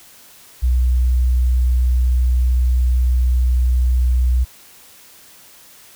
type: tone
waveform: sine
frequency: 62.1 Hz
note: B1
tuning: 10 cents sharp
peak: -12 dBFS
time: 0.62-4.45 s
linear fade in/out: 20 ms
effects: white hiss -45 dBFS RMS until 5.95 s